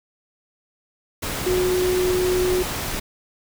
sine tone in noise, 365.1 Hz, F#4, 23 cents flat, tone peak -18 dBFS, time 1.46-2.63 s, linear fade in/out 10 ms, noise pink, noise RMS -27 dBFS, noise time 1.22-3 s, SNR +6 dB, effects none

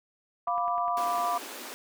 sine chord, B diminished, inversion second, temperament equal with one note detuned, 701.3 / 987.8 / 1174.7 Hz, F5 / B5 / D6, +7 / 0 / 0 cents, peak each -29 / -31 / -30 dBFS, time 0.47-1.38 s, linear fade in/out 5 ms
click train, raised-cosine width 0.5 ms, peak -32 dBFS, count 8, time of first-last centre 0.48-1.182 s, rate 9.97 Hz
pink high-pass noise, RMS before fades -41 dBFS, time 0.97-1.74 s, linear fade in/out 0 ms, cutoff 230 Hz, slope 96 dB/octave
effects none

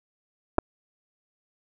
clicks, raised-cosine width 1 ms, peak -8 / -6 dBFS, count 2, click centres 0.583 / 0.586 s, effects none

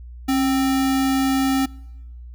sine tone with sample-and-hold, 269.5 Hz, C#4, 49 cents flat, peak -16 dBFS, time 0.28-1.66 s, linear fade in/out 10 ms, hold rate 1050 Hz, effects noise-tail reverb RT60 1.0 s tail -25 dB re dry + added 60 Hz sine -35 dBFS peak until 2.34 s

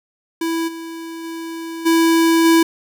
square tone with level steps, 329.6 Hz, E4, in tune, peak -19 / -29 / -27 / -12 / -10 dBFS, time 0.41-2.63 s, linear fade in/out 5 ms, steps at 0.67 / 1.23 / 1.85 / 2.44 s, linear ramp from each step 20 ms, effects none

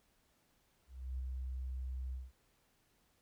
sine tone with ADSR envelope, 64.3 Hz, C2, 30 cents flat, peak -36 dBFS, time 0.87-2.32 s, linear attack 320 ms, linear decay 12 ms, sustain -2 dB, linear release 190 ms, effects pink hiss -74 dBFS RMS until 3.21 s

